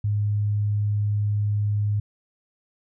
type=tone; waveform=sine; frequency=103.83 Hz; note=G#2; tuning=in tune; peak=-20 dBFS; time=0.04-2 s; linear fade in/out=5 ms; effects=none